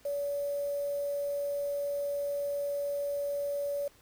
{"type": "tone with quantisation", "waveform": "sine", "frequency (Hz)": 571, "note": "D5", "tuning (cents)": -49, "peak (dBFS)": -30, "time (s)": [0.05, 3.88], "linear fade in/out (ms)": 5, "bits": 8, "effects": ["pink hiss -61 dBFS RMS until 4.01 s"]}